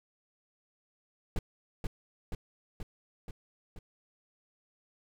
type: noise with echo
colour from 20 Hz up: brown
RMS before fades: -29 dBFS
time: 1.36-1.39 s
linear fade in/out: 2 ms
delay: 480 ms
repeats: 5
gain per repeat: -3 dB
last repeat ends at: 3.79 s
effects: none